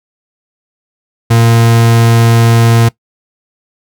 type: tone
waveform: 40% pulse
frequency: 115.6 Hz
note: A#2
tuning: 14 cents flat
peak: -4 dBFS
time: 1.3-2.89 s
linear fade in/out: 10 ms
effects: noise-tail reverb RT60 0.1 s tail -21 dB re dry